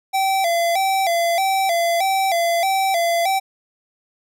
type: tone with vibrato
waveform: square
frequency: 725 Hz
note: F#5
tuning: 35 cents flat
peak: -17 dBFS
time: 0.13-3.4 s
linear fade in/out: 20 ms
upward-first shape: square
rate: 1.6 Hz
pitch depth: 110 cents each way
effects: none